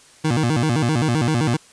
25% pulse tone with vibrato, 136.4 Hz, C#3, 28 cents flat, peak -13 dBFS, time 0.24-1.57 s, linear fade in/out 10 ms, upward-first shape square, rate 7.7 Hz, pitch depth 240 cents each way, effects white hiss -49 dBFS RMS until 1.72 s + resampled to 22050 Hz

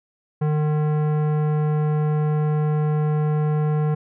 sine tone with tanh clipping, 151.6 Hz, D#3, 45 cents flat, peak -20 dBFS, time 0.41-3.95 s, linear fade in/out 10 ms, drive 16 dB, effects none

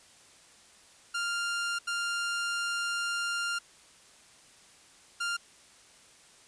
sawtooth tone bursts at uneven times, 1396.9 Hz, F6, in tune, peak -26 dBFS, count 3, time 1.14-1.79 / 1.87-3.59 / 5.2-5.37 s, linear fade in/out 10 ms, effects white hiss -57 dBFS RMS until 6.47 s + resampled to 22050 Hz

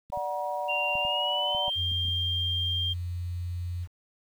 clicks, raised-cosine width 5 ms, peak -32 dBFS, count 9, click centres 0.101 / 0.174 / 0.954 / 1.051 / 1.549 / 1.681 / 1.917 / 2.052 / 2.084 s
sine chord, D augmented, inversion none, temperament equal with one note detuned, 587.3 / 740 / 954.1 Hz, D5 / F#5 / A#5, 0 / 0 / +40 cents, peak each -33 dBFS, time 0.12-1.7 s, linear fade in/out 10 ms
sine tone with pitch glide, 2777 to 3190 Hz, F7 to G7, -10 to +30 cents, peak -27 dBFS, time 0.68-2.94 s, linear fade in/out 20 ms, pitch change +240 cents, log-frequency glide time 0.99-1.77 s
sine tone, 88 Hz, F2, 14 cents sharp, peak -30 dBFS, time 1.75-3.88 s, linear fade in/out 50 ms
effects 9-bit

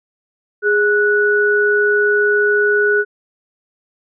sine tone pair together, 413.6 / 1473.9 Hz, G#4 / F#6, -7 / -7 cents, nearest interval octave + minor seventh, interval 2200 cents, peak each -14 dBFS, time 0.62-3.05 s, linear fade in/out 50 ms, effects none

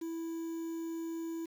triangle tone with quantisation, 329.6 Hz, E4, in tune, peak -34 dBFS, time 0.01-1.46 s, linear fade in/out 10 ms, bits 9, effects none

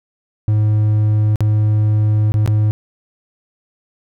triangle tone with dropouts, 106.6 Hz, G#2, 46 cents sharp, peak -9 dBFS, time 0.48-2.71 s, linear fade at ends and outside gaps 0 ms, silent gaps 1.358-1.406 / 2.32-2.341 / 2.461-2.476 s, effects none

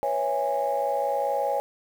sine chord, C# minor seventh, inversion third, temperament equal with one note detuned, 493.9 / 554.4 / 659.3 / 823 Hz, B4 / C#5 / E5 / G#5, 0 / 0 / 0 / -16 cents, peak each -32 / -26 / -31 / -26 dBFS, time 0.03-1.6 s, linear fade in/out 0 ms, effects tanh soft clip ceiling -15 dBFS + 8-bit

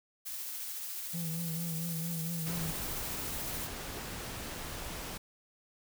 blue noise with tremolo, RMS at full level -39 dBFS, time 0.25-3.68 s, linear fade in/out 20 ms, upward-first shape triangle, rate 14 Hz, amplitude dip 25%
triangle tone with vibrato, 165.8 Hz, E3, 10 cents sharp, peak -33 dBFS, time 1.13-2.72 s, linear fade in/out 20 ms, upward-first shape triangle, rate 4.4 Hz, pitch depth 66 cents each way
pink noise, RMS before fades -41 dBFS, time 2.46-5.18 s, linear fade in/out 10 ms
effects none

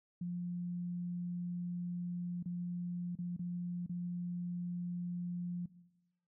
sine tone with dropouts, 175.9 Hz, F3, 13 cents sharp, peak -36 dBFS, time 0.21-5.66 s, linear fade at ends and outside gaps 5 ms, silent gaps 2.428-2.457 / 3.154-3.187 / 3.366-3.392 / 3.864-3.894 s, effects noise-tail reverb RT60 1.0 s tail -18 dB re dry

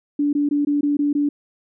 sine tone bursts, 290 Hz, D4, 22 cents flat, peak -16 dBFS, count 7, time 0.19-1.29 s, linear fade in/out 5 ms, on 140 ms, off 20 ms, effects none

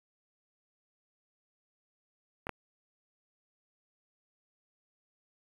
clicks, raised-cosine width 0.5 ms, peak -22 / -19 dBFS, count 2, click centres 2.469 / 2.493 s, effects 8-bit

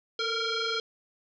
sine tone with frequency modulation, 1396.9 Hz, F6, in tune, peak -27 dBFS, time 0.19-0.8 s, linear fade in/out 2 ms, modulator 923 Hz, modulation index 3.5, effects none

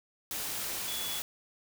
sine tone in noise, 3405 Hz, G#7, 42 cents sharp, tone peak -38 dBFS, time 0.88-1.19 s, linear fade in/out 0 ms, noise white, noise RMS -36 dBFS, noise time 0.31-1.22 s, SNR -5 dB, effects none

